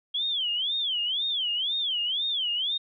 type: tone with vibrato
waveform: sine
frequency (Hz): 3235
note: G#7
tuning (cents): -46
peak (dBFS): -25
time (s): 0.14-2.78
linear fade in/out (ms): 10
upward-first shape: sine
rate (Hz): 2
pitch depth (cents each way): 230
effects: none